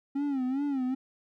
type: tone with vibrato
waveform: triangle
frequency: 270.4 Hz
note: C#4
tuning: 43 cents flat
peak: -25 dBFS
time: 0.15-0.95 s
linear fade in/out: 10 ms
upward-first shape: sine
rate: 2.5 Hz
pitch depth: 120 cents each way
effects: none